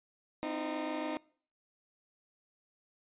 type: tone cluster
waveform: 20% pulse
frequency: 258.2 / 308.6 / 335.6 Hz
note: C4 / D#4 / E4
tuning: -23 / -14 / +31 cents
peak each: -36 / -31 / -40 dBFS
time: 0.43-1.17 s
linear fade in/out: 0 ms
effects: noise-tail reverb RT60 0.5 s tail -24 dB re dry + resampled to 8000 Hz